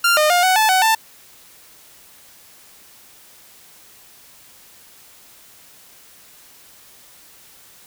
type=tone with pitch steps; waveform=sawtooth; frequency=1391 / 610 / 709 / 746 / 871 / 750 / 888 Hz; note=F6 / D#5 / F5 / F#5 / A5 / F#5 / A5; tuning=-7 / -34 / +26 / +14 / -18 / +23 / +16 cents; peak=-9 dBFS; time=0.04-0.95 s; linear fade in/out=5 ms; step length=130 ms; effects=white hiss -47 dBFS RMS until 7.86 s